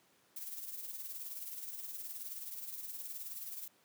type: noise with tremolo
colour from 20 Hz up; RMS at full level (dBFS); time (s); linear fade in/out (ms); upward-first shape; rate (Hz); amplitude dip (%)
violet; -42; 0.36-3.68; 5; triangle; 19; 60
effects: pink hiss -69 dBFS RMS until 3.84 s + high-pass 200 Hz 12 dB/octave